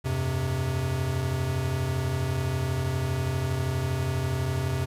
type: chord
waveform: square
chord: F suspended second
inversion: none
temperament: equal with one note detuned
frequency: 85.66 / 98 / 130.81 Hz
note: F2 / G2 / C3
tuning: -33 / 0 / 0 cents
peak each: -32 / -34 / -28 dBFS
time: 0.04-4.86 s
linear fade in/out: 20 ms
effects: resampled to 32000 Hz + 10-bit